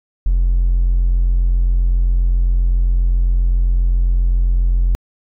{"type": "tone", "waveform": "triangle", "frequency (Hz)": 43.76, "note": "F1", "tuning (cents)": 4, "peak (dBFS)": -8, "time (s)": [0.26, 4.95], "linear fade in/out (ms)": 0, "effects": ["tanh soft clip ceiling -7 dBFS"]}